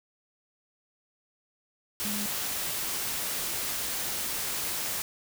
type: tone in noise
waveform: sine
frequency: 207.7 Hz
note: G#3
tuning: in tune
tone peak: -34 dBFS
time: 2.05-2.26 s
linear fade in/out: 0 ms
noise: white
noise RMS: -32 dBFS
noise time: 2-5.02 s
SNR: -5 dB
effects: none